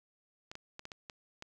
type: clicks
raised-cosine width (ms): 0.2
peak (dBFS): -27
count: 7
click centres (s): 0.515 / 0.554 / 0.794 / 0.854 / 0.918 / 1.098 / 1.424
effects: none